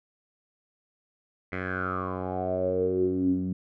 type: tone with low-pass filter sweep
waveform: 10% pulse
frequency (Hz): 92.5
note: F#2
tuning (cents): 0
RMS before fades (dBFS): -28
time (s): 1.52-3.53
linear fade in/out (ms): 5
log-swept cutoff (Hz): 2000 to 210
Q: 9
effects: none